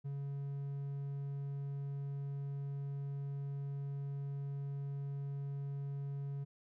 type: tone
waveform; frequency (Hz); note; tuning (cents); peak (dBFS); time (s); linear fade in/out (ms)
triangle; 140; C#3; +18; -36; 0.04-6.45; 20
effects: none